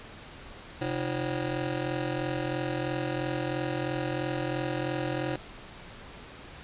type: ring-modulated tone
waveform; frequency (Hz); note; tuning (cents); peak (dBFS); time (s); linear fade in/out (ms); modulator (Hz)
20% pulse; 219.8; A3; -2; -21; 0.81-5.36; 2; 88.4
effects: pink hiss -46 dBFS RMS until 6.63 s + resampled to 8000 Hz